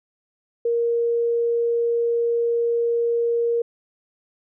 sine tone, 468.7 Hz, A#4, 9 cents sharp, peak -18 dBFS, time 0.65-3.62 s, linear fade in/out 5 ms, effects none

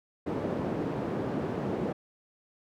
white band-pass noise, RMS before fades -32 dBFS, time 0.26-1.93 s, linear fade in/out 10 ms, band 130 to 420 Hz, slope 12 dB/octave, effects none

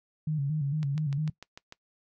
sine tone with vibrato, 146.83 Hz, D3, in tune, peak -26 dBFS, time 0.27-1.3 s, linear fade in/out 5 ms, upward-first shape square, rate 4.4 Hz, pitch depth 87 cents each way
click train, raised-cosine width 0.2 ms, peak -26 dBFS, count 7, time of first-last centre 0.83-1.724 s, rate 6.71 Hz
effects noise-tail reverb RT60 0.1 s tail -20 dB re dry

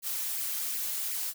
blue noise with flanger, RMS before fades -33 dBFS, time 0.02-1.34 s, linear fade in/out 50 ms, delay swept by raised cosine 0.4 to 6.3 ms, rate 2.7 Hz, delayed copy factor +0.7, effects none

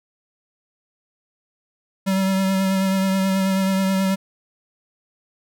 square tone with vibrato, 191.7 Hz, G3, 38 cents flat, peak -18 dBFS, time 2.06-4.16 s, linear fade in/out 20 ms, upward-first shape triangle, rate 9.3 Hz, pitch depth 24 cents each way, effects none

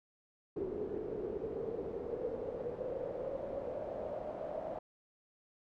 brown noise with band-pass filter sweep, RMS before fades -40 dBFS, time 0.56-4.79 s, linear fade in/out 5 ms, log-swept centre 390 to 640 Hz, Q 8.1, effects none

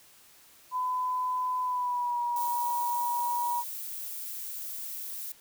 sine tone with pitch glide, 1007 to 958.8 Hz, B5 to A#5, +33 to +48 cents, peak -27 dBFS, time 0.71-3.64 s, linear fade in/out 50 ms, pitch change -85 cents, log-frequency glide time 1.62-2.21 s
violet noise, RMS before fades -38 dBFS, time 2.36-5.32 s, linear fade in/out 2 ms
effects white hiss -57 dBFS RMS until 5.4 s

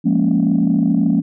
sine chord, Bb minor seventh, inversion second, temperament equal, 174.61 / 207.7 / 233.1 / 277.2 Hz, F3 / Ab3 / Bb3 / Db4, 0 / 0 / 0 / 0 cents, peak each -17 dBFS, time 0.04-1.22 s, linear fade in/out 20 ms, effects tanh soft clip ceiling -6 dBFS

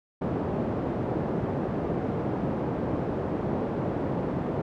pink band-pass noise, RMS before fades -29 dBFS, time 0.21-4.62 s, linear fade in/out 10 ms, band 140 to 600 Hz, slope 12 dB/octave, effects none

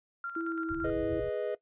sine tone with tremolo, 1383 Hz, F6, 17 cents flat, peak -33 dBFS, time 0.24-0.9 s, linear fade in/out 2 ms, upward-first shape square, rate 8.9 Hz, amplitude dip 50%
sine tone with vibrato, 328.3 Hz, E4, 7 cents flat, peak -32 dBFS, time 0.36-1.2 s, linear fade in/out 5 ms, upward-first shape triangle, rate 2.7 Hz, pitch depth 18 cents each way
white low-pass noise, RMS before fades -42 dBFS, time 0.69-1.3 s, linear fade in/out 20 ms, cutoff 150 Hz, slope 96 dB/octave
triangle chord, G# minor, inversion none, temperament equal, 415.3 / 493.9 / 622.3 Hz, G#4 / B4 / D#5, 0 / 0 / 0 cents, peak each -33 dBFS, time 0.84-1.55 s, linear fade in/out 5 ms
effects noise-tail reverb RT60 0.1 s tail -18 dB re dry + resampled to 8000 Hz

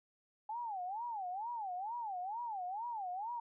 sine tone with vibrato, 830.6 Hz, G#5, in tune, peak -38 dBFS, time 0.49-3.4 s, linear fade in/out 5 ms, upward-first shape sine, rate 2.2 Hz, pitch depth 260 cents each way, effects none

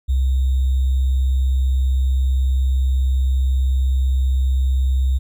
sine tone with sample-and-hold, 65.41 Hz, C2, in tune, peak -14 dBFS, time 0.08-5.19 s, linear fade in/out 20 ms, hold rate 3675 Hz, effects none

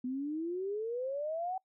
sine exponential sweep, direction up, 246.9 to 768 Hz, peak -33 dBFS, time 0.04-1.58 s, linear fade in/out 5 ms, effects noise-tail reverb RT60 0.1 s tail -24 dB re dry

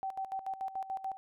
sine tone with tremolo, 770 Hz, G5, 31 cents flat, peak -33 dBFS, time 0.03-1.17 s, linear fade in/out 0 ms, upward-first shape square, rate 6.9 Hz, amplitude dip 75%, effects none

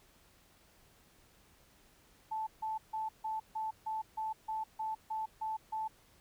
sine tone bursts, 876 Hz, A5, 8 cents flat, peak -34 dBFS, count 12, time 2.31-5.88 s, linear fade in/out 10 ms, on 160 ms, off 150 ms, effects pink hiss -65 dBFS RMS until 6.2 s

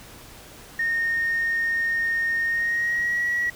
sine tone with pitch glide, 1842 to 1921.3 Hz, A#6 to B6, -21 to -48 cents, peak -20 dBFS, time 0.79-3.5 s, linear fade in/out 5 ms, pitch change +73 cents, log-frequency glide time 2.45-3.24 s, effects tanh soft clip ceiling -17 dBFS + pink hiss -45 dBFS RMS until 3.55 s

